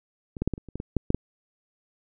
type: clicks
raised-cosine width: 3 ms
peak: -23 / -13 / -10 / -15 / -26 / -29 / -19 / -19 / -9 / -9 / -10 dBFS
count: 11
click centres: 0.368 / 0.42 / 0.476 / 0.537 / 0.579 / 0.687 / 0.756 / 0.801 / 0.967 / 1.104 / 1.146 s
effects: none